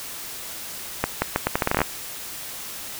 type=accelerating click train; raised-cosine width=0.5 ms; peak=-4 dBFS; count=13; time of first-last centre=1.04-1.817 s; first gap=180 ms; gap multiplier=0.78; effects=white hiss -35 dBFS RMS until 2.99 s